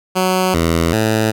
10% pulse tone with pitch steps, 185.6 / 83.2 / 109.8 Hz, F#3 / E2 / A2, +6 / +17 / -3 cents, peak -5 dBFS, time 0.15-1.32 s, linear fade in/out 20 ms, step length 390 ms, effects none

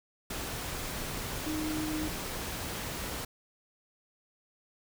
sine tone in noise, 309.3 Hz, D#4, 10 cents flat, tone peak -32 dBFS, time 1.46-2.08 s, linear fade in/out 5 ms, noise pink, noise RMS -37 dBFS, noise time 0.3-3.25 s, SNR +2 dB, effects none

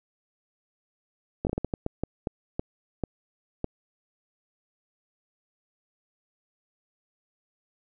slowing click train, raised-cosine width 2 ms, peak -14 dBFS, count 13, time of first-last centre 1.45-3.644 s, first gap 19 ms, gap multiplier 1.37, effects none

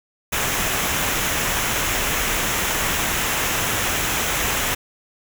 pink noise with comb filter, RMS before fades -22 dBFS, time 0.32-4.75 s, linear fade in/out 10 ms, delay 0.22 ms, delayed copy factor -0.5, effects none

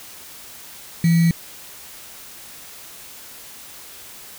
sine tone with sample-and-hold, 167.6 Hz, E3, 29 cents sharp, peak -12 dBFS, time 1.04-1.31 s, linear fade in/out 2 ms, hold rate 2100 Hz, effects white hiss -40 dBFS RMS until 4.38 s

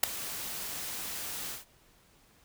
white noise with ADSR envelope, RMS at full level -19 dBFS, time 0.03-1.65 s, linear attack 7 ms, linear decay 3 ms, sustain -19 dB, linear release 150 ms, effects pink hiss -63 dBFS RMS until 2.44 s

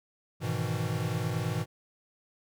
square chord, E major seventh, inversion first, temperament equal, 103.83 / 123.47 / 155.56 / 164.81 Hz, G#2 / B2 / D#3 / E3, 0 / 0 / 0 / 0 cents, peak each -35 / -34 / -37 / -36 dBFS, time 0.4-1.66 s, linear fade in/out 50 ms, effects none

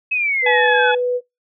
sine exponential sweep, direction down, 2585 to 1462 Hz, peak -16 dBFS, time 0.11-0.92 s, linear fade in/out 10 ms
sine tone, 493.9 Hz, B4, in tune, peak -16 dBFS, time 0.42-1.21 s, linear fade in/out 50 ms
harmonic tone, 850 Hz, G#5, 40 cents sharp, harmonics 1 / 2 / 3 / 4, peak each -18 / -24 / -24 / -25 dBFS, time 0.46-0.95 s, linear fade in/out 5 ms
effects noise-tail reverb RT60 0.2 s tail -24 dB re dry

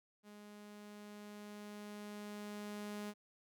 sawtooth tone with level ramp, 207.7 Hz, G#3, in tune, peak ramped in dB -50 to -38 dBFS, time 0.23-3.14 s, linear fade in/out 50 ms, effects none

